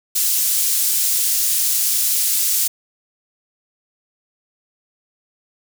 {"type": "high-pass noise", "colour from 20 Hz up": "pink", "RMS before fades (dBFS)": -18, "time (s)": [0.15, 2.68], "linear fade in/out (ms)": 10, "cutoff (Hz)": 7300, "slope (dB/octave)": 12, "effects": []}